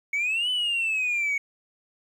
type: exponential two-way sweep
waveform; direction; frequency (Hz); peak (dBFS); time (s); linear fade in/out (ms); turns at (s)
sine; up then down; 2216 to 3025 to 2216; -21; 0.13-1.38; 5; 0.5
effects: tanh soft clip ceiling -21 dBFS + 9-bit